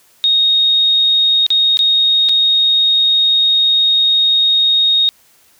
sine tone with dropouts, 3729 Hz, A#7, in tune, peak -9 dBFS, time 0.24-5.09 s, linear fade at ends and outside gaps 0 ms, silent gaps 1.465-1.504 / 1.771-1.791 / 2.288-2.293 s, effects white hiss -51 dBFS RMS until 5.59 s

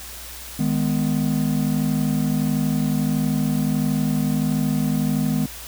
triangle chord, G# minor, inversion second, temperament just, 155.74 / 207.7 / 249.2 Hz, D#3 / G#3 / B3, +2 / 0 / +16 cents, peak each -21 dBFS, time 0.59-5.46 s, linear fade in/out 5 ms, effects added 60 Hz sine -41 dBFS peak until 5.67 s + white hiss -37 dBFS RMS until 5.67 s

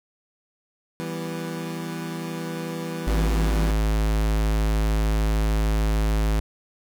25% pulse chord, E minor, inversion none, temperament equal, 164.81 / 196 / 246.9 Hz, E3 / G3 / B3, 0 / 0 / 0 cents, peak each -27 / -32 / -32 dBFS, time 1-3.71 s, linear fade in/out 0 ms
square tone, 53.3 Hz, G#1, 46 cents sharp, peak -20 dBFS, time 3.07-6.4 s, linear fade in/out 5 ms
effects none

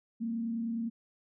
sine tone with frequency modulation, 229.2 Hz, A#3, 29 cents flat, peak -31 dBFS, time 0.2-0.9 s, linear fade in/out 20 ms, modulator 29.8 Hz, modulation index 0.36, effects none

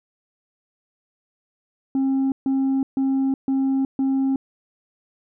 sine tone bursts, 268.5 Hz, C4, 45 cents sharp, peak -15 dBFS, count 5, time 1.95-4.36 s, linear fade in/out 2 ms, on 370 ms, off 140 ms, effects tanh soft clip ceiling -17 dBFS

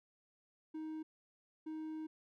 triangle tone bursts at uneven times, 313.7 Hz, D#4, 14 cents sharp, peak -39 dBFS, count 2, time 0.74-1.03 / 1.66-2.07 s, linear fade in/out 10 ms, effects none

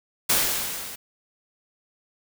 white noise with level ramp, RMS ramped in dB -19 to -38 dBFS, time 0.29-0.96 s, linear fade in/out 10 ms, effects none

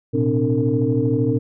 sine tone cluster, 114 / 126.9 / 261.4 / 299.1 / 455.2 Hz, A#2 / B2 / C4 / D4 / A#4, -38 / +47 / -1 / +32 / -41 cents, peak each -22 dBFS, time 0.13-1.39 s, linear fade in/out 20 ms, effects tanh soft clip ceiling -6 dBFS

